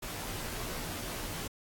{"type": "noise with comb filter", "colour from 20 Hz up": "pink", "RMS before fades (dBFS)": -39, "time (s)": [0.02, 1.48], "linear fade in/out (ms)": 10, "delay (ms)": 15, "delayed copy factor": -0.7, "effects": ["AAC 64 kbps"]}